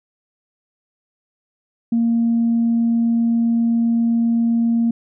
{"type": "tone", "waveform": "sine", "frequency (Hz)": 231.9, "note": "A#3", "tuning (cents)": -9, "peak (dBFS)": -13, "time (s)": [1.92, 4.91], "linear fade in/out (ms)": 5, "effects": ["tanh soft clip ceiling -10 dBFS"]}